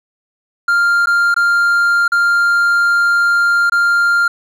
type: tone with dropouts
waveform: triangle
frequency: 1397 Hz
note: F6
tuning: in tune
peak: -8 dBFS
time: 0.68-4.28 s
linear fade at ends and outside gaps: 5 ms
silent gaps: 1.059-1.07 / 1.343-1.363 / 2.08-2.119 / 3.698-3.72 s
effects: none